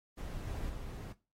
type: noise with level steps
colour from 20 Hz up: brown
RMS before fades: -41 / -39 / -43 dBFS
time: 0.17-1.13 s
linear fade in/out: 10 ms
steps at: 0.47 / 0.69 s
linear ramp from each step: 10 ms
effects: noise-tail reverb RT60 0.3 s tail -18 dB re dry + AAC 48 kbps

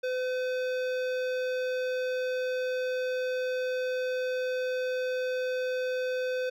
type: tone with hard clipping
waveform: sine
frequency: 508 Hz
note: B4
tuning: 49 cents sharp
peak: -30 dBFS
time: 0.03-6.5 s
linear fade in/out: 10 ms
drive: 15 dB
effects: none

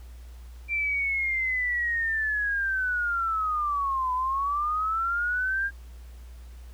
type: linear two-way sweep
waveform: sine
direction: down then up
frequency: 2364 to 1000 to 1617 Hz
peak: -24 dBFS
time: 0.68-5.71 s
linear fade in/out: 50 ms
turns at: 4.13 s
effects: added 60 Hz sine -41 dBFS peak until 6.73 s + pink hiss -58 dBFS RMS until 6.73 s

